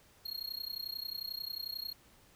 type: tone with amplitude modulation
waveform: square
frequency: 4269 Hz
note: C8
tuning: 34 cents sharp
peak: -35 dBFS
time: 0.25-1.93 s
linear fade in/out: 10 ms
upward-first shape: sine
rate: 31.2 Hz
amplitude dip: 95%
effects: pink hiss -63 dBFS RMS until 2.35 s